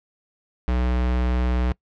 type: tone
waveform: square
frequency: 61.74 Hz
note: B1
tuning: in tune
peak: -20 dBFS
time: 0.68-1.72 s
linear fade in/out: 0 ms
effects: noise-tail reverb RT60 0.1 s tail -24 dB re dry + low-pass 3000 Hz 12 dB/octave